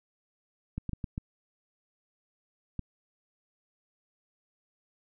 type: clicks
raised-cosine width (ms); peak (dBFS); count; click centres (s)
5; -21; 6; 0.78 / 0.893 / 0.933 / 1.042 / 1.179 / 2.793
effects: none